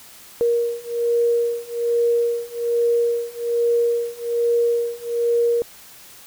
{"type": "beating tone pair", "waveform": "sine", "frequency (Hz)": [470.8, 472], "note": ["A#4", "A#4"], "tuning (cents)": [17, 22], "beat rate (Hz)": 1.2, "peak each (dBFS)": [-21, -20], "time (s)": [0.41, 5.62], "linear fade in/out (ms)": 0, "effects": ["white hiss -44 dBFS RMS until 6.26 s"]}